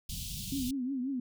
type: band-stop noise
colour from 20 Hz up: pink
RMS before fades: -39 dBFS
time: 0.09-0.71 s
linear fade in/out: 5 ms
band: 210 to 2900 Hz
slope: 48 dB/octave
type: tone with vibrato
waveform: sine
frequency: 261.6 Hz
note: C4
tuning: in tune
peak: -31 dBFS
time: 0.52-1.2 s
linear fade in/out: 5 ms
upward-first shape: triangle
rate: 5.6 Hz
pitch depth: 140 cents each way
effects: none